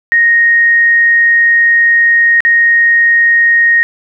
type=tone with dropouts; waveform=sine; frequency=1865 Hz; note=A#6; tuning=in tune; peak=-5 dBFS; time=0.12-3.83 s; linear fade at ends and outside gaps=0 ms; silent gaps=2.405-2.45 s; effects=none